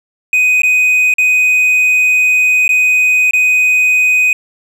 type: tone with dropouts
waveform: triangle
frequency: 2500 Hz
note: D#7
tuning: 8 cents sharp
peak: -6 dBFS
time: 0.33-4.33 s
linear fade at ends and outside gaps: 2 ms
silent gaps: 0.619-0.633 / 1.139-1.183 / 2.679-2.691 / 3.31-3.334 s
effects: none